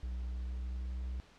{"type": "tone with pitch glide", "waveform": "triangle", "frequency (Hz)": [61.7, 62.89], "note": ["B1", "B1"], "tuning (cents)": [-1, 32], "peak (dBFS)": -34, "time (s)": [0.03, 1.2], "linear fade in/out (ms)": 0, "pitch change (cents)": 33, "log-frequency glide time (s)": [0.32, 0.97], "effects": ["pink hiss -61 dBFS RMS until 1.38 s", "low-pass 5000 Hz 12 dB/octave"]}